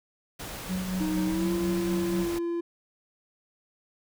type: noise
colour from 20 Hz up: pink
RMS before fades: -38 dBFS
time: 0.39-2.39 s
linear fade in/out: 10 ms
type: tone with tremolo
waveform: triangle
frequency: 185.4 Hz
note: F#3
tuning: 4 cents sharp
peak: -24 dBFS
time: 0.67-2.27 s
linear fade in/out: 50 ms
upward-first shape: triangle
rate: 4.1 Hz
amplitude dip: 55%
type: tone with pitch glide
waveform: triangle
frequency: 311.1 to 341.2 Hz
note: D#4 to F4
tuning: 0 to -40 cents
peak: -25 dBFS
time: 1-2.61 s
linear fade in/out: 10 ms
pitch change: +160 cents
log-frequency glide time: 1.25-1.51 s
effects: none